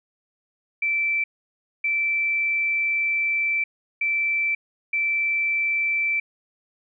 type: tone bursts at uneven times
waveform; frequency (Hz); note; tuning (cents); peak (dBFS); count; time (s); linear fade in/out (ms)
sine; 2331; D7; -14; -20; 4; 0.82-1.24 / 1.84-3.64 / 4.01-4.55 / 4.93-6.2; 5
effects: none